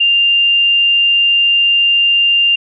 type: tone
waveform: sine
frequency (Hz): 2794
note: F7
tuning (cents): 0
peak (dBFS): -8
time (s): 0-2.56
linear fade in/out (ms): 10
effects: none